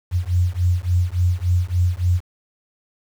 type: beating tone pair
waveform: sine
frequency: 87.31 / 90.81 Hz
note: F2 / F#2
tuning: 0 / -32 cents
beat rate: 3.5 Hz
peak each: -19 dBFS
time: 0.11-2.21 s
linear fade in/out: 50 ms
effects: 7-bit